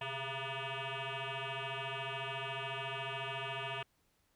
sine tone with frequency modulation, 938 Hz, A#5, 11 cents sharp, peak -36 dBFS, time 0.01-3.83 s, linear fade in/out 5 ms, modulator 270 Hz, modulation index 7.9, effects tanh soft clip ceiling -34 dBFS + pink hiss -75 dBFS RMS until 4.35 s

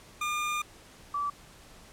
25% pulse / sine tone pair in turn, 1207 / 1156.6 Hz, D6 / D6, +47 / -27 cents, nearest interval minor second, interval 74 cents, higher first, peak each -25 / -28 dBFS, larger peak first, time 0.21-0.62 / 1.14-1.3 s, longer first, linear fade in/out 5 ms, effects pink hiss -53 dBFS RMS until 1.92 s + low-pass 11000 Hz 12 dB/octave

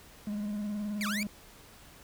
triangle tone with vibrato, 207.7 Hz, G#3, in tune, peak -30 dBFS, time 0.27-1.27 s, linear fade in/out 2 ms, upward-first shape square, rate 19 Hz, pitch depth 33 cents each way
sawtooth linear two-way sweep, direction down then up, 2427 to 1108.7 to 2427 Hz, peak -29 dBFS, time 1.01-1.23 s, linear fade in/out 0 ms, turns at 1.07 s
effects pink hiss -54 dBFS RMS until 2.03 s

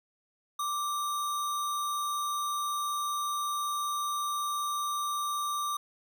sine tone with sample-and-hold, 1174.7 Hz, D6, in tune, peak -29 dBFS, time 0.59-5.77 s, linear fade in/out 5 ms, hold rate 4900 Hz, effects none

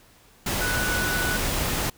sine tone in noise, 1480 Hz, F#6, in tune, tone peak -26 dBFS, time 0.61-1.37 s, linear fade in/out 5 ms, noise pink, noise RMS -26 dBFS, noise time 0.46-1.9 s, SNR -3 dB, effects pink hiss -55 dBFS RMS until 1.97 s

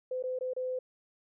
sine tone with dropouts, 510 Hz, C5, 44 cents flat, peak -31 dBFS, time 0.11-0.79 s, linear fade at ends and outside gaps 5 ms, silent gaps 0.226-0.237 / 0.389-0.409 / 0.535-0.564 s, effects none

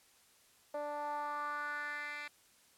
10% pulse tone with band-pass filter sweep, 293.7 Hz, D4, in tune, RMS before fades -40 dBFS, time 0.74-2.28 s, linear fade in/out 5 ms, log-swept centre 620 to 2500 Hz, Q 3.4, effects white hiss -66 dBFS RMS until 2.77 s + low-pass 12000 Hz 12 dB/octave

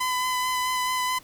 sawtooth tone with vibrato, 1009 Hz, B5, 37 cents sharp, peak -20 dBFS, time 0-1.19 s, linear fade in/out 10 ms, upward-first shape sine, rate 4.6 Hz, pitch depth 14 cents each way, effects pink hiss -52 dBFS RMS until 1.23 s

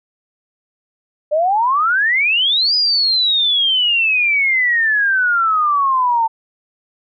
sine exponential two-way sweep, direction up then down, 583 to 4993 to 890 Hz, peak -12 dBFS, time 1.31-6.28 s, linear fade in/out 20 ms, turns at 2.75 s, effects none

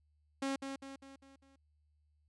sawtooth tone with echo, 272 Hz, C#4, 33 cents flat, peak -30 dBFS, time 0.42-0.56 s, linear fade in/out 5 ms, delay 200 ms, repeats 5, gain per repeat -6 dB, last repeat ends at 1.56 s, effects added 75 Hz sine -70 dBFS peak until 2.28 s + resampled to 22050 Hz

